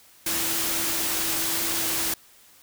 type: tone in noise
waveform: sine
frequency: 329.6 Hz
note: E4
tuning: in tune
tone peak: -37 dBFS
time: 0.26-2.14 s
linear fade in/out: 5 ms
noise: white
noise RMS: -26 dBFS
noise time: 0.26-2.14 s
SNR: -14 dB
effects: white hiss -54 dBFS RMS until 2.62 s